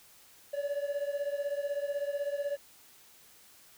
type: beating tone pair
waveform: triangle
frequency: 566 / 582 Hz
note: C#5 / D5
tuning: +36 / -16 cents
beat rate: 16 Hz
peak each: -31 / -34 dBFS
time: 0.53-2.57 s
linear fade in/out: 10 ms
effects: white hiss -58 dBFS RMS until 3.77 s